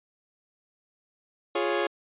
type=chord; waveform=sawtooth; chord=Db major; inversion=first; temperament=equal; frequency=349.2 / 415.3 / 554.4 Hz; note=F4 / Ab4 / Db5; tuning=0 / 0 / 0 cents; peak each=-25 dBFS; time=1.55-1.87 s; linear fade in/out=5 ms; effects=resampled to 8000 Hz